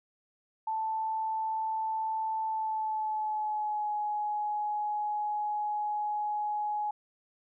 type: tone with pitch glide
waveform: sine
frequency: 881 to 839.3 Hz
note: A5 to G#5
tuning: +2 to +18 cents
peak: -29 dBFS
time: 0.67-6.91 s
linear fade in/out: 5 ms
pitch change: -84 cents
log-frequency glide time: 2.45-3.92 s
effects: none